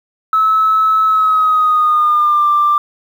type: tone with pitch glide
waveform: sine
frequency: 1298 to 1183.4 Hz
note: E6 to D6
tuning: -27 to +13 cents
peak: -8 dBFS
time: 0.33-2.78 s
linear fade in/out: 2 ms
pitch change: -160 cents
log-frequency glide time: 1.05-2.49 s
effects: tanh soft clip ceiling -4 dBFS + 7-bit